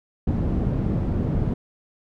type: low-pass noise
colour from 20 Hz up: white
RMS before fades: -23 dBFS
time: 0.27-1.54 s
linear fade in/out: 5 ms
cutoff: 190 Hz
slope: 12 dB/octave
effects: none